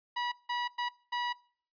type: tone bursts at uneven times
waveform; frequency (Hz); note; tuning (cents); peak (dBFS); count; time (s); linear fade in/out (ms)
sawtooth; 970; B5; -31; -27; 4; 0.16-0.32 / 0.49-0.68 / 0.78-0.89 / 1.12-1.33; 10
effects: noise-tail reverb RT60 0.5 s tail -23 dB re dry + resampled to 11025 Hz